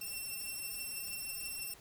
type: beating tone pair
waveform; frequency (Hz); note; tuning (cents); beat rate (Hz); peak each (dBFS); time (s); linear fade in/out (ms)
5% pulse; 2703 / 2709.2; E7 / E7; +43 / +47; 6.2; -31 / -38; 0.01-1.74; 5
effects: pink hiss -58 dBFS RMS until 1.8 s